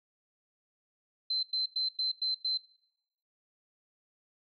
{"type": "tone bursts", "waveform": "sine", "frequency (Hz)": 4085, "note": "C8", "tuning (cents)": -42, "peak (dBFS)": -28, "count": 6, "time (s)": [1.3, 2.575], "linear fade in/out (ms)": 5, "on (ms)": 130, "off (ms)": 99, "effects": ["noise-tail reverb RT60 0.8 s tail -21 dB re dry"]}